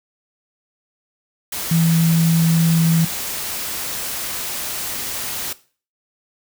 sine tone in noise, 164.81 Hz, E3, in tune, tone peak -13 dBFS, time 1.71-3.05 s, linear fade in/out 5 ms, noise white, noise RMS -26 dBFS, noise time 1.52-5.53 s, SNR +10 dB, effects noise-tail reverb RT60 0.4 s tail -18 dB re dry

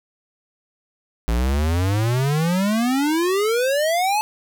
square exponential sweep, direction up, 55 to 874 Hz, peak -18 dBFS, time 1.28-4.21 s, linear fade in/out 0 ms, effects none

